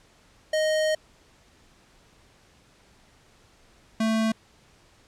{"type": "tone pair in turn", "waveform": "square", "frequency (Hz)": [622.3, 221.6], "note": ["D#5", "A3"], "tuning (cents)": [0, 13], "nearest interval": "octave + tritone", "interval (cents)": 1787, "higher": "first", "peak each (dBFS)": -22, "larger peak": "neither", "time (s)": [[0.53, 0.95], [4, 4.32]], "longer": "first", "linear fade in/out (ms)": 5, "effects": ["pink hiss -58 dBFS RMS until 5.07 s", "low-pass 8000 Hz 12 dB/octave"]}